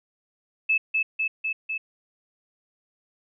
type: tone with echo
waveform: sine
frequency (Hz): 2611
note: E7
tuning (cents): -17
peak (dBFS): -18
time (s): 0.69-0.78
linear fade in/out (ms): 10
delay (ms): 250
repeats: 4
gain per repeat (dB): -2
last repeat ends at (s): 1.78
effects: none